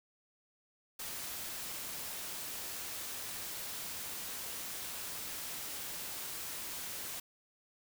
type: noise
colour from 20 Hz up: white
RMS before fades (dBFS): -42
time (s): 0.99-7.2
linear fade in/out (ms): 5
effects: none